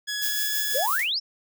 15% pulse tone with pitch glide, 1681 to 1692.7 Hz, G#6 to G#6, +20 to +33 cents, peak -21 dBFS, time 0.07-0.87 s, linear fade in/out 20 ms, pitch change +13 cents, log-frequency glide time 0.22-0.51 s
violet noise with tremolo, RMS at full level -27 dBFS, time 0.21-1 s, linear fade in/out 20 ms, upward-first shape sine, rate 6 Hz, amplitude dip 35%
sine exponential sweep, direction up, 466.2 to 5588 Hz, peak -23 dBFS, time 0.74-1.2 s, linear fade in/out 20 ms
blue noise with exponential decay, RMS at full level -27 dBFS, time 0.99-1.16 s, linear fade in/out 2 ms, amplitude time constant 36 ms
effects none

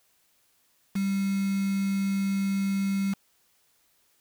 sine tone with quantisation, 196 Hz, G3, in tune, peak -24 dBFS, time 0.95-3.14 s, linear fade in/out 10 ms, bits 6, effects white hiss -67 dBFS RMS until 4.2 s

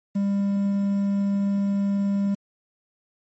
triangle tone with quantisation, 199.4 Hz, G3, 30 cents sharp, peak -18 dBFS, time 0.15-2.35 s, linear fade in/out 10 ms, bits 8, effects MP3 32 kbps

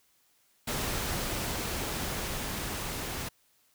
pink noise with level ramp, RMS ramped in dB -32 to -36 dBFS, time 0.67-3.29 s, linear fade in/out 10 ms, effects white hiss -68 dBFS RMS until 3.74 s

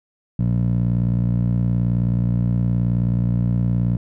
15% pulse tone with band-pass filter, 59 Hz, A#1, 22 cents sharp, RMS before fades -19 dBFS, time 0.39-3.97 s, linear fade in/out 5 ms, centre 140 Hz, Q 2.3, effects none

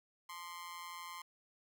sawtooth tone with amplitude modulation, 1046.5 Hz, C6, in tune, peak -38 dBFS, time 0.29-1.22 s, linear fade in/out 5 ms, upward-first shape sine, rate 172 Hz, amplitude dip 80%, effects none

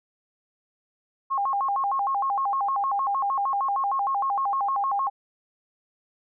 sine tone with vibrato, 932.3 Hz, A#5, in tune, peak -22 dBFS, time 1.3-5.1 s, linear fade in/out 20 ms, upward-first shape square, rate 6.5 Hz, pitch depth 260 cents each way, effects none

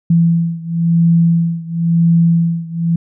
sine beating tone pair, 167.4 / 168.37 Hz, E3 / E3, +27 / +37 cents, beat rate 0.97 Hz, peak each -12 / -14 dBFS, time 0.1-2.96 s, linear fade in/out 5 ms, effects none

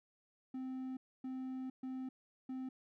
triangle tone bursts at uneven times, 259.7 Hz, C4, 13 cents flat, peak -38 dBFS, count 4, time 0.54-0.97 / 1.24-1.7 / 1.83-2.09 / 2.49-2.69 s, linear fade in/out 5 ms, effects none

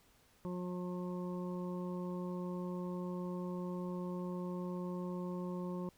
harmonic tone, 179.5 Hz, F3, 48 cents sharp, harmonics 1 / 2 / 3 / 5 / 6, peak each -39 / -44 / -48 / -53 / -52 dBFS, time 0.45-5.89 s, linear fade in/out 0 ms, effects pink hiss -68 dBFS RMS until 5.97 s

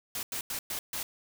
white noise bursts at uneven times, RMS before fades -35 dBFS, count 5, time 0.15-0.23 / 0.32-0.41 / 0.5-0.59 / 0.7-0.79 / 0.93-1.03 s, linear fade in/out 2 ms, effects none

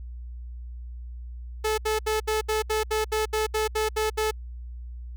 sawtooth tone bursts, 433.1 Hz, A4, 27 cents flat, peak -19 dBFS, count 13, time 1.64-4.312 s, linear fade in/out 10 ms, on 140 ms, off 71 ms, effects added 60 Hz sine -35 dBFS peak until 5.16 s

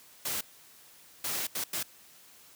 white noise bursts at uneven times, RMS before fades -33 dBFS, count 4, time 0.25-0.41 / 1.24-1.47 / 1.55-1.64 / 1.73-1.83 s, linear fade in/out 5 ms, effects white hiss -56 dBFS RMS until 2.55 s + high-pass 80 Hz 12 dB/octave

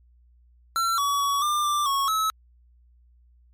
square tone with pitch steps, 1352 / 1134 / 1127 / 1195 / 1180 / 1103 / 1294 Hz, E6 / C#6 / C#6 / D6 / D6 / C#6 / E6, +43 / +39 / +28 / +30 / +8 / -9 / -32 cents, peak -22 dBFS, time 0.76-2.3 s, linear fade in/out 0 ms, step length 220 ms, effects added 60 Hz sine -54 dBFS peak until 3.53 s + MP3 64 kbps

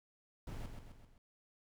brown noise with echo, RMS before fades -44 dBFS, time 0.47-0.66 s, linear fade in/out 2 ms, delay 130 ms, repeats 4, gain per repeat -5 dB, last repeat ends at 1.18 s, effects none

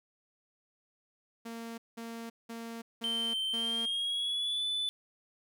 sawtooth tone bursts, 230 Hz, A#3, 23 cents flat, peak -36 dBFS, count 5, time 1.45-3.86 s, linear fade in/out 10 ms, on 330 ms, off 190 ms
triangle tone with pitch glide, 3111 to 3492 Hz, G7 to A7, -14 to -14 cents, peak -29 dBFS, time 3.04-4.89 s, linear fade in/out 0 ms, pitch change +200 cents, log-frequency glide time 3.51-4.64 s
effects none

